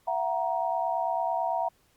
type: tone cluster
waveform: sine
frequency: 672 / 741 / 939 Hz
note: E5 / F#5 / A#5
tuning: +33 / +2 / +12 cents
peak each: -30 dBFS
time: 0.07-1.69 s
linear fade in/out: 10 ms
effects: pink hiss -66 dBFS RMS until 1.96 s + Opus 48 kbps